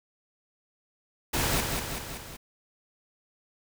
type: noise with echo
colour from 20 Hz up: pink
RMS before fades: -27 dBFS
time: 1.33-1.61 s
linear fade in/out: 10 ms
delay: 190 ms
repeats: 4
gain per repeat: -4 dB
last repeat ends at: 2.37 s
effects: none